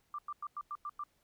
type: tone bursts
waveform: sine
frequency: 1182 Hz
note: D6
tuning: 11 cents sharp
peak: -37 dBFS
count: 7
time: 0.14-1.037 s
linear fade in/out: 2 ms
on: 45 ms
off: 97 ms
effects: pink hiss -74 dBFS RMS until 1.23 s